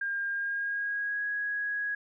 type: tone with pitch glide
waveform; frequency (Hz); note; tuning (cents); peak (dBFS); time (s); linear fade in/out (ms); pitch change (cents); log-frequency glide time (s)
sine; 1608 to 1660.9; G6 to G#6; +44 to 0; -29; 0.01-1.95; 5; +56; 0.3-1.25
effects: none